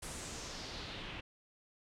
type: noise with low-pass filter sweep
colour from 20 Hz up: pink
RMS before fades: -45 dBFS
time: 0.02-1.21 s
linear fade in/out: 10 ms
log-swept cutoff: 9800 to 2700 Hz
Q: 2.5
effects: none